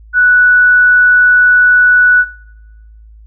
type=tone; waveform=sine; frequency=1478 Hz; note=F#6; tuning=2 cents flat; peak=-5 dBFS; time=0.13-2.25 s; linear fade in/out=50 ms; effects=noise-tail reverb RT60 1.0 s tail -21 dB re dry + added 54 Hz sine -35 dBFS peak until 3.26 s